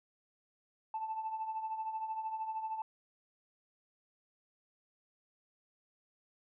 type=tone with tremolo; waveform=sine; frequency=880 Hz; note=A5; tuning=in tune; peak=-32 dBFS; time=0.94-2.82 s; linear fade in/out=2 ms; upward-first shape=triangle; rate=13 Hz; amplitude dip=70%; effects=tanh soft clip ceiling -30 dBFS